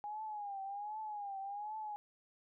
sine tone with vibrato, 822 Hz, G#5, 18 cents flat, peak -40 dBFS, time 0.04-1.96 s, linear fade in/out 0 ms, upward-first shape triangle, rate 1.3 Hz, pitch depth 110 cents each way, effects none

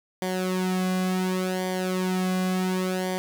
sawtooth tone with flanger, 185 Hz, F#3, in tune, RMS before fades -26 dBFS, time 0.22-3.18 s, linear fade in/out 0 ms, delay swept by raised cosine 0.75 to 2.25 ms, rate 0.69 Hz, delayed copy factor -0.75, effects none

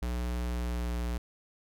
square tone with pitch glide, 60.4 to 59.57 Hz, B1 to A#1, -38 to +38 cents, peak -31 dBFS, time 0.02-1.18 s, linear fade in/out 5 ms, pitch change -24 cents, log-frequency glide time 0.26-0.93 s, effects none

